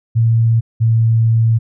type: tone pair in turn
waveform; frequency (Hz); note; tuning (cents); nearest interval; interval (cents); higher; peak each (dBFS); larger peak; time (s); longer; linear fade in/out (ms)
sine; 114.4 / 113.54; A#2 / A#2; -32 / -45; unison; 13; first; -9; neither; 0.15-0.61 / 0.8-1.59; second; 20
effects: none